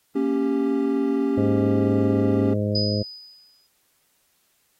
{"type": "chord", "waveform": "triangle", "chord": "G diminished", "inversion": "first", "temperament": "equal with one note detuned", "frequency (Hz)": [233.1, 277.2, 394], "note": ["Bb3", "Db4", "G4"], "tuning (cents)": [0, 0, 9], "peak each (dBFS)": [-25, -20, -23], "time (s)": [0.15, 2.54], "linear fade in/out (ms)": 10}
{"type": "harmonic tone", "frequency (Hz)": 103.83, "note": "G#2", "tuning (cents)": 0, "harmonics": [1, 2, 3, 4, 5, 6], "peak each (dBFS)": [-24, -26, -32, -32, -29, -33], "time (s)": [1.37, 3.03], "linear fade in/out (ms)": 10}
{"type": "tone with exponential decay", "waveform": "sine", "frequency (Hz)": 4978, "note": "D#8", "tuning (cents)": 0, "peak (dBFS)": -21, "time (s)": [2.75, 3.67], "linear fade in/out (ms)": 5, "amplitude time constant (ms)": 200}
{"effects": ["white hiss -66 dBFS RMS until 4.79 s", "AAC 48 kbps"]}